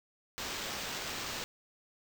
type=noise with sample-and-hold; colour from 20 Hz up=violet; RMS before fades=-39 dBFS; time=0.38-1.44 s; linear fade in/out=0 ms; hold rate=11025 Hz; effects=none